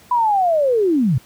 sine linear sweep, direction down, 1000 to 110 Hz, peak -13 dBFS, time 0.11-1.18 s, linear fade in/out 5 ms, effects pink hiss -48 dBFS RMS until 1.25 s + high-pass 60 Hz 12 dB/octave

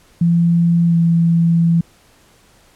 sine tone with pitch glide, 170 to 167.76 Hz, F3 to E3, -46 to +31 cents, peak -10 dBFS, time 0.21-1.81 s, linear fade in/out 5 ms, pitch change -23 cents, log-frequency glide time 0.87-0.95 s, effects pink hiss -51 dBFS RMS until 2.75 s + low-pass 12000 Hz 12 dB/octave

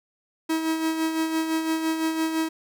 45% pulse tone with tremolo, 320.9 Hz, E4, 46 cents flat, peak -21 dBFS, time 0.49-2.49 s, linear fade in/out 10 ms, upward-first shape sine, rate 5.9 Hz, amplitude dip 50%, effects none

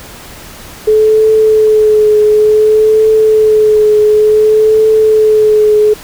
sine tone with vibrato, 430.1 Hz, A4, 39 cents flat, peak -4 dBFS, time 0.87-5.94 s, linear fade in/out 10 ms, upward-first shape triangle, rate 0.56 Hz, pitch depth 29 cents each way, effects pink hiss -31 dBFS RMS until 6.03 s

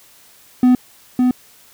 triangle tone with echo, 250.7 Hz, B3, 26 cents sharp, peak -6 dBFS, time 0.63-0.75 s, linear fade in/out 2 ms, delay 560 ms, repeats 1, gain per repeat -3 dB, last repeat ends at 1.31 s, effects white hiss -48 dBFS RMS until 1.73 s

